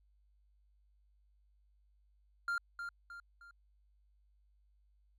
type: tone with echo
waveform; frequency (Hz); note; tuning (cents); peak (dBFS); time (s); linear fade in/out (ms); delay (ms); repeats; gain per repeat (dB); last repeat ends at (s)
triangle; 1395; F6; -2; -31; 2.48-2.58; 2; 310; 3; -7; 3.51
effects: added 50 Hz sine -67 dBFS peak until 5.18 s